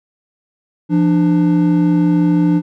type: tone pair together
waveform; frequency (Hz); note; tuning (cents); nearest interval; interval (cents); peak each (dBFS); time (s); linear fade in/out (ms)
triangle; 171.7 / 297.3; F3 / D4; -29 / +21; minor seventh; 950; -11; 0.89-2.62; 50
effects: none